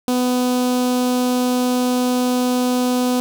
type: tone with notch filter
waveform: sawtooth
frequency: 249.5 Hz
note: B3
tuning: 18 cents sharp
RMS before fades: -18 dBFS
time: 0.08-3.2 s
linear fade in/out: 0 ms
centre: 1900 Hz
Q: 0.97
effects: none

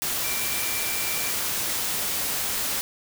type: tone in noise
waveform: sine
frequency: 2349 Hz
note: D7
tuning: in tune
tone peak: -34 dBFS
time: 0.24-1.31 s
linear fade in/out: 0 ms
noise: white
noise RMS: -27 dBFS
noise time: 0.02-2.81 s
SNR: -10 dB
effects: none

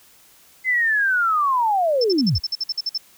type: linear sweep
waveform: sine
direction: down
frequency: 2070 to 46.25 Hz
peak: -16 dBFS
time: 0.64-2.4 s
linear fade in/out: 50 ms
type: tone bursts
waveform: sine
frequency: 5300 Hz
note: E8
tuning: 9 cents sharp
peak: -20 dBFS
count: 12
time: 2.01-2.978 s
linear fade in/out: 5 ms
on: 33 ms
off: 52 ms
effects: white hiss -52 dBFS RMS until 3.17 s

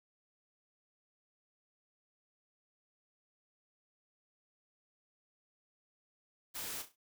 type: noise with echo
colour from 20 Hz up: white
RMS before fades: -42 dBFS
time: 6.54-6.83 s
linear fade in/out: 20 ms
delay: 33 ms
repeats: 4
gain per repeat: -9 dB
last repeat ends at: 6.962 s
effects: none

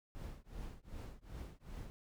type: noise with tremolo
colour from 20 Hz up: brown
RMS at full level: -44 dBFS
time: 0.15-1.9 s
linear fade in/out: 0 ms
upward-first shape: triangle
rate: 2.6 Hz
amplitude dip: 100%
effects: none

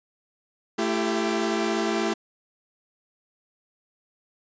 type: tone cluster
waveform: sawtooth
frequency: 220.7 / 336.7 / 393.3 Hz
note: A3 / E4 / G4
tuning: +5 / +37 / +6 cents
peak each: -24 / -23 / -24 dBFS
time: 0.78-2.14 s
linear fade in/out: 10 ms
effects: resampled to 16000 Hz

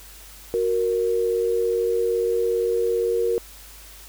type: tone pair together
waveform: sine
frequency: 368.6 / 466.2 Hz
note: F#4 / A#4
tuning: -7 / 0 cents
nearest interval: major third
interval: 407 cents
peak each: -25 / -20 dBFS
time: 0.54-3.38 s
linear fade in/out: 0 ms
effects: added 50 Hz sine -46 dBFS peak until 4.08 s + white hiss -45 dBFS RMS until 4.08 s

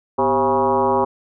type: tone with frequency modulation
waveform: sine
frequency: 678 Hz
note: E5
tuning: 49 cents sharp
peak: -14 dBFS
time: 0.18-1.05 s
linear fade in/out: 10 ms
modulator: 143 Hz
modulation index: 2.8
effects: none

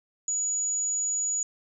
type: tone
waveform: sine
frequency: 6860 Hz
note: A8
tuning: 45 cents flat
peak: -25 dBFS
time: 0.28-1.43 s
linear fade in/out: 2 ms
effects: none

